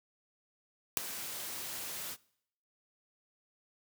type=noise with ADSR envelope; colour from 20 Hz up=white; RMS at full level=-22 dBFS; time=0.97-2.17 s; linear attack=3 ms; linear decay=3 ms; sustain=-19 dB; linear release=52 ms; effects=noise-tail reverb RT60 0.7 s tail -23 dB re dry + high-pass 80 Hz 12 dB/octave